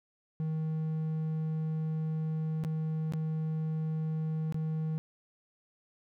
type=tone with dropouts; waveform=triangle; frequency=157.8 Hz; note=D#3; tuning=25 cents sharp; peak=-28 dBFS; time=0.4-4.98 s; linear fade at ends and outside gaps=0 ms; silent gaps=2.638-2.648 / 3.123-3.136 / 4.524-4.544 s; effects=none